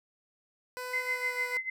15% pulse tone with pitch glide, 501 to 494.1 Hz, B4 to B4, +25 to +1 cents, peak -30 dBFS, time 0.77-1.57 s, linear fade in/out 0 ms, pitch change -24 cents, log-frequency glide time 1.01-1.41 s
sine tone with tremolo, 2056 Hz, C7, 31 cents flat, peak -27 dBFS, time 0.93-1.7 s, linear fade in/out 5 ms, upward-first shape sine, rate 6.7 Hz, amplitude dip 85%
effects none

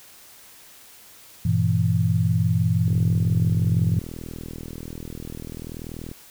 sine chord, E diminished, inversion first, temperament just, 98.89 / 118.67 / 164.81 Hz, G2 / Bb2 / E3, +16 / +31 / 0 cents, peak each -22 dBFS, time 1.45-3.99 s, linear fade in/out 5 ms
click train, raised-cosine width 3 ms, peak -22 dBFS, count 132, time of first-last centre 2.88-6.115 s, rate 40.5 Hz
effects white hiss -48 dBFS RMS until 6.3 s

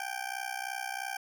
20% pulse tone with amplitude modulation, 784 Hz, G5, in tune, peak -26 dBFS, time 0-1.17 s, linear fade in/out 2 ms, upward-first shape sine, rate 63 Hz, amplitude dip 90%, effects none

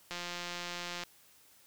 click train, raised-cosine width 0.2 ms, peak -22 dBFS, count 163, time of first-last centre 0.11-1.036 s, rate 175 Hz, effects white hiss -62 dBFS RMS until 1.66 s

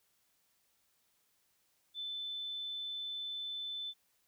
sine tone, 3520 Hz, A7, in tune, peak -38 dBFS, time 1.94-3.94 s, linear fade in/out 50 ms, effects white hiss -75 dBFS RMS until 4.27 s

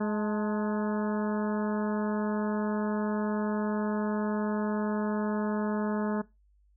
harmonic tone with a mistuned harmonic, 210.7 Hz, G#3, 25 cents sharp, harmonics 1 / 2 / 3 / 4 / 5 / 6 / 7 / 8, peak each -28 / -34 / -38 / -40 / -42 / -44 / -45 / -46 dBFS, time 0-6.22 s, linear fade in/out 10 ms, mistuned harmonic 4, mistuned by +66 cents, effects noise-tail reverb RT60 0.2 s tail -19 dB re dry + added 50 Hz sine -61 dBFS peak until 6.76 s

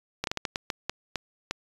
slowing click train, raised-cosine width 0.2 ms, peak -11 dBFS, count 10, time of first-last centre 0.24-1.51 s, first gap 32 ms, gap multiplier 1.35, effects resampled to 24000 Hz

